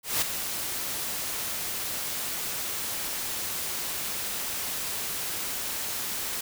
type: noise with ADSR envelope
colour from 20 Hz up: white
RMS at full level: -24 dBFS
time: 0.03-6.41 s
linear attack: 190 ms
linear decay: 5 ms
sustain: -8 dB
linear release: 5 ms
effects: none